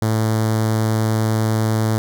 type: tone with notch filter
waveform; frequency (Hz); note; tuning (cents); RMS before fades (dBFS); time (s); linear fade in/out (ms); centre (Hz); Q
sawtooth; 110; A2; 0; -18; 0.02-1.98; 0; 2600; 1.2
effects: none